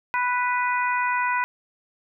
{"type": "harmonic tone", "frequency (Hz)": 493.9, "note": "B4", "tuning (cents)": 0, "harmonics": [2, 3, 4, 5], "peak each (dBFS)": [-23, -27, -29, -31], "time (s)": [0.14, 1.44], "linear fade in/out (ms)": 0, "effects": []}